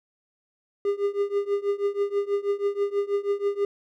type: tone with tremolo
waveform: triangle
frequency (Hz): 403.7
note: G#4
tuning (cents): -49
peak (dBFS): -17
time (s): 0.85-3.65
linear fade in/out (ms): 2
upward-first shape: triangle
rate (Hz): 6.2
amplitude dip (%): 95
effects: none